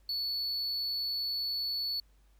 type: tone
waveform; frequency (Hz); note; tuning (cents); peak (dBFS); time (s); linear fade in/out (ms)
triangle; 4435; C#8; 0; -30; 0.09-2; 2
effects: added 50 Hz sine -60 dBFS peak until 2.39 s + pink hiss -72 dBFS RMS until 2.39 s